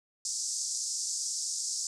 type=band-pass noise; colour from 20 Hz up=pink; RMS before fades=-34 dBFS; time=0.25-1.87 s; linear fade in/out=2 ms; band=5100 to 8400 Hz; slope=48 dB/octave; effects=none

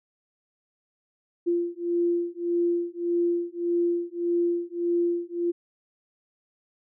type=beating tone pair; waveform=sine; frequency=344.6 / 346.3 Hz; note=F4 / F4; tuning=-23 / -15 cents; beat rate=1.7 Hz; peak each=-26 dBFS; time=1.46-5.52 s; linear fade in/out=20 ms; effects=none

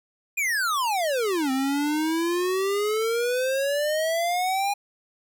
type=exponential two-way sweep; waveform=square; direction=down then up; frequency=2479 to 260.1 to 818 Hz; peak=-23 dBFS; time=0.37-4.74 s; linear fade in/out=10 ms; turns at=1.51 s; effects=none

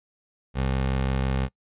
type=tone; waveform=20% pulse; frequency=66 Hz; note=C2; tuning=16 cents sharp; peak=-18 dBFS; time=0.54-1.49 s; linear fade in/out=50 ms; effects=noise-tail reverb RT60 0.1 s tail -23 dB re dry + resampled to 8000 Hz

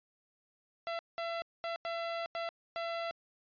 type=tone bursts at uneven times; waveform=sawtooth; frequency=673 Hz; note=E5; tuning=36 cents sharp; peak=-31 dBFS; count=6; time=0.87-0.99 / 1.18-1.42 / 1.64-1.76 / 1.85-2.26 / 2.35-2.49 / 2.76-3.11 s; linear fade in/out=0 ms; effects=resampled to 11025 Hz

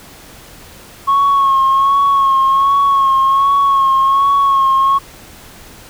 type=tone with vibrato; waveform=sine; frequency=1095 Hz; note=C#6; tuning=22 cents flat; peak=-7 dBFS; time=1.07-4.99 s; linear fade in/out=20 ms; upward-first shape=sine; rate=1.3 Hz; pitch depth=35 cents each way; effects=tanh soft clip ceiling -6 dBFS + pink hiss -38 dBFS RMS until 5.89 s

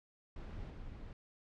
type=noise with level steps; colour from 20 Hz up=brown; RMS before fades=-45 / -48 dBFS; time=0.36-1.13 s; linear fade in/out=2 ms; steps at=0.7 s; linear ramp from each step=5 ms; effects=low-pass 4000 Hz 12 dB/octave

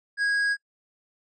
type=tone with tanh clipping; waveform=sine; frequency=1647 Hz; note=G#6; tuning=15 cents flat; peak=-23 dBFS; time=0.17-0.57 s; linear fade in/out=50 ms; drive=8 dB; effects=noise-tail reverb RT60 0.1 s tail -22 dB re dry + resampled to 22050 Hz

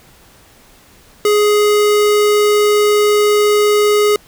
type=tone; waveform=square; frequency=417.3 Hz; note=G#4; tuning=8 cents sharp; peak=-10 dBFS; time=1.25-4.16 s; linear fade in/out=2 ms; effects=pink hiss -46 dBFS RMS until 4.27 s

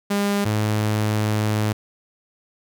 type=tone pair in turn; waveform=sawtooth; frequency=202.1 / 106.76 Hz; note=G#3 / G#2; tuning=-47 / +48 cents; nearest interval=major seventh; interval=1105 cents; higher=first; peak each=-15 dBFS; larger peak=neither; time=0.1-0.45 / 0.45-1.73 s; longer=second; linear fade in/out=10 ms; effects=none

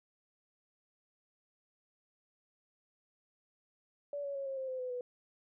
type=tone with pitch steps; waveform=sine; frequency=574 / 561.9 / 550 / 538.4 / 527 / 515.8 / 504.9 / 494.2 Hz; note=D5 / C#5 / C#5 / C5 / C5 / C5 / B4 / B4; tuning=-40 / +23 / -14 / +49 / +12 / -25 / +38 / +1 cents; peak=-36 dBFS; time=4.13-5.01 s; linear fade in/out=2 ms; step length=110 ms; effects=none

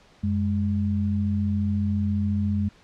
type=tone pair together; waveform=sine; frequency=91.9 / 206.3 Hz; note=F#2 / G#3; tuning=-11 / -11 cents; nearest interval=octave + major second; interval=1400 cents; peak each=-24 dBFS; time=0.23-2.69 s; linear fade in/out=10 ms; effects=pink hiss -55 dBFS RMS until 2.83 s + low-pass 5000 Hz 12 dB/octave

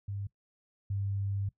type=tone pair in turn; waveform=sine; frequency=100 / 99.19 Hz; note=G2 / G2; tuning=+35 / +21 cents; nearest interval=unison; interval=14 cents; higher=first; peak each=-34 / -30 dBFS; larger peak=second; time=0.08-0.27 / 0.9-1.49 s; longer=second; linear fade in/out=5 ms; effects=noise-tail reverb RT60 0.1 s tail -19 dB re dry

